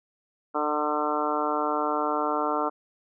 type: harmonic tone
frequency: 150 Hz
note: D3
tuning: 37 cents sharp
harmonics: 2 / 3 / 4 / 5 / 6 / 7 / 8 / 9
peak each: -32 / -32 / -32 / -32 / -32 / -32 / -32 / -32 dBFS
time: 0.54-2.7 s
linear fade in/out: 20 ms
effects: none